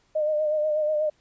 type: tone with vibrato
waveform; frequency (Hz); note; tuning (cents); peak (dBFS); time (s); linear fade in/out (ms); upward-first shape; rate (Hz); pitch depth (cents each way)
sine; 610; D#5; -34; -21; 0.15-1.1; 10; sine; 8.2; 36
effects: pink hiss -65 dBFS RMS until 1.2 s + resampled to 16000 Hz